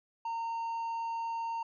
triangle tone, 918 Hz, A#5, 27 cents flat, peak -31 dBFS, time 0.25-1.63 s, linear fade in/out 5 ms, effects resampled to 16000 Hz

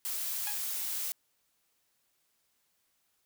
blue noise, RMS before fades -35 dBFS, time 0.05-1.12 s, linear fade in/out 0 ms
15% pulse tone with exponential decay, 835 Hz, G#5, 9 cents sharp, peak -30 dBFS, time 0.47-0.66 s, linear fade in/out 1 ms, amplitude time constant 41 ms
effects white hiss -75 dBFS RMS until 3.25 s

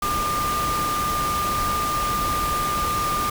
sine tone in noise, 1200 Hz, D6, 37 cents sharp, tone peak -22 dBFS, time 0.02-3.3 s, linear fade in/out 5 ms, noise pink, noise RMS -28 dBFS, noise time 0.02-3.3 s, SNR +3 dB, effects none

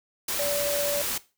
sine tone in noise, 577 Hz, D5, 31 cents flat, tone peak -26 dBFS, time 0.39-1.02 s, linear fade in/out 5 ms, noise white, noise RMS -29 dBFS, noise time 0.28-1.18 s, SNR 0 dB, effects noise-tail reverb RT60 0.3 s tail -18 dB re dry

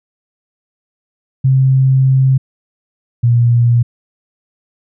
sine tone pair in turn, 132.5 / 119.11 Hz, C3 / A#2, +22 / +38 cents, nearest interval major second, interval 184 cents, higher first, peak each -7 dBFS, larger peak neither, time 1.44-2.38 / 3.23-3.83 s, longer first, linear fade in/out 10 ms, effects none

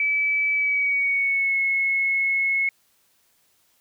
sine tone with pitch glide, 2300 to 2183 Hz, D7 to C#7, -37 to -27 cents, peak -19 dBFS, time 0-2.69 s, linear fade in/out 2 ms, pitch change -90 cents, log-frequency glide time 0.53-1.58 s, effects white hiss -64 dBFS RMS until 3.8 s

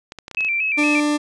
clicks, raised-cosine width 0.2 ms, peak -17 dBFS, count 7, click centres 0.121 / 0.187 / 0.281 / 0.313 / 0.348 / 0.407 / 0.448 s
sine tone with vibrato, 2462 Hz, D#7, 19 cents flat, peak -18 dBFS, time 0.37-1 s, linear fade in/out 2 ms, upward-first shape square, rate 4.3 Hz, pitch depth 78 cents each way
40% pulse tone, 296.5 Hz, D4, 17 cents sharp, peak -16 dBFS, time 0.77-1.18 s, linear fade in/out 20 ms
effects resampled to 22050 Hz

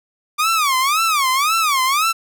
sawtooth tone with vibrato, 1174.7 Hz, D6, in tune, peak -11 dBFS, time 0.38-2.13 s, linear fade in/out 20 ms, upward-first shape sine, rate 1.9 Hz, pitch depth 230 cents each way, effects none

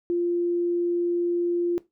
sine tone, 347.4 Hz, F4, 9 cents flat, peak -21 dBFS, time 0.1-1.78 s, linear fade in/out 0 ms, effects noise-tail reverb RT60 0.2 s tail -18 dB re dry

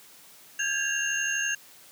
sine tone cluster, 1600 / 1672 / 2778 / 6430 Hz, G6 / G#6 / F7 / G8, +35 / +11 / -10 / +43 cents, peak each -31 dBFS, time 0.59-1.55 s, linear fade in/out 5 ms, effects white hiss -52 dBFS RMS until 1.91 s + high-pass 100 Hz 12 dB/octave

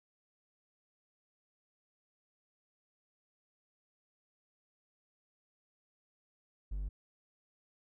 triangle tone, 49 Hz, G1, in tune, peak -33 dBFS, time 6.71-6.89 s, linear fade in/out 10 ms, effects none

